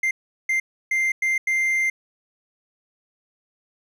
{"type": "tone bursts at uneven times", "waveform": "triangle", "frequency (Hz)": 2093, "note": "C7", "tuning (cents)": 0, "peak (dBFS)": -17, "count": 5, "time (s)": [[0.03, 0.11], [0.49, 0.6], [0.91, 1.12], [1.22, 1.38], [1.47, 1.9]], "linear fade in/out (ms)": 5, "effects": []}